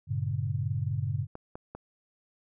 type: chord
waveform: sine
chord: G diminished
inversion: none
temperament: equal with one note detuned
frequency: 98 / 116.54 / 141.5 Hz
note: G2 / Bb2 / Db3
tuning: 0 / 0 / +36 cents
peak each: -32 dBFS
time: 0.07-1.27 s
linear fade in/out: 50 ms
type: clicks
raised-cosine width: 1 ms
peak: -26 dBFS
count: 3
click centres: 1.354 / 1.555 / 1.75 s
effects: none